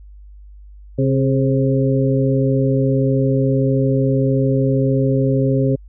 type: harmonic tone with a mistuned harmonic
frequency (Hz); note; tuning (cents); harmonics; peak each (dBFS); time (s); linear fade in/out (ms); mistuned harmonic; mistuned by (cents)
133.3; C3; +33; 1 / 2 / 3 / 4; -16 / -19 / -21 / -22; 0.98-5.76; 10; 3; +50
effects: added 50 Hz sine -37 dBFS peak until 5.88 s